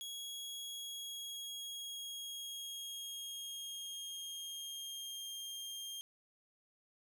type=tone with pitch glide; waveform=sawtooth; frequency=3322 to 3209 Hz; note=G#7 to G7; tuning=0 to +40 cents; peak=-40 dBFS; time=0.01-6.01 s; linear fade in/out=0 ms; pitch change=-60 cents; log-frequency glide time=0.65-5.31 s; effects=none

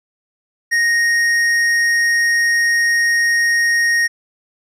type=tone with hard clipping; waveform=sine; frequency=1864.7 Hz; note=A#6; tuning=in tune; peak=-14 dBFS; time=0.71-4.08 s; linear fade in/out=20 ms; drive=9 dB; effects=none

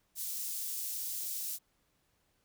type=high-pass noise; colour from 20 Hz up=white; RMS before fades=-38 dBFS; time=0.15-1.59 s; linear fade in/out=50 ms; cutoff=5900 Hz; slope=12 dB/octave; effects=pink hiss -75 dBFS RMS until 2.44 s

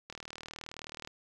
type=click train; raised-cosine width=0.2 ms; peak=-25 dBFS; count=39; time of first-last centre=0.1-1.074 s; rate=39 Hz; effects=none

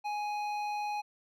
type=tone with hard clipping; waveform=sine; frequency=833 Hz; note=G#5; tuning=5 cents sharp; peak=-34 dBFS; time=0.04-1.02 s; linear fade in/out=20 ms; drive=10 dB; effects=none

